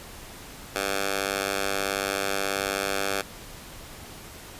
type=tone with high-pass filter; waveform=10% pulse; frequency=98.5 Hz; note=G2; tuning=9 cents sharp; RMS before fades=-28 dBFS; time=0.75-3.22 s; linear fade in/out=10 ms; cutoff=580 Hz; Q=0.56; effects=pink hiss -43 dBFS RMS until 4.59 s + resampled to 32000 Hz